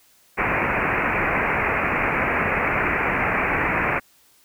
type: low-pass noise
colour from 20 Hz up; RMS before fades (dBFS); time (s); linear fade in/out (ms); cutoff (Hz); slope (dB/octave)
white; -22; 0.37-4; 20; 2500; 96
effects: white hiss -57 dBFS RMS until 4.44 s